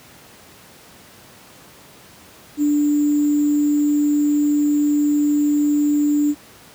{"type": "tone with sample-and-hold", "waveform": "sine", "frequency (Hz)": 293.7, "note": "D4", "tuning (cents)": 0, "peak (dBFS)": -14, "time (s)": [2.57, 6.35], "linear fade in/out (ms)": 50, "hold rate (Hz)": 7350, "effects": ["pink hiss -45 dBFS RMS until 6.74 s", "high-pass 100 Hz 12 dB/octave"]}